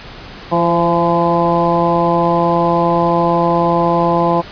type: harmonic tone with a mistuned harmonic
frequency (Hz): 170.1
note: F3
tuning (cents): -45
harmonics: 1 / 2 / 3 / 4 / 5 / 6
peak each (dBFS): -18 / -18 / -18 / -18 / -18 / -18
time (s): 0.51-4.42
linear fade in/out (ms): 20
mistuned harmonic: 3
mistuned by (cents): +23
effects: pink hiss -33 dBFS RMS until 4.51 s + resampled to 11025 Hz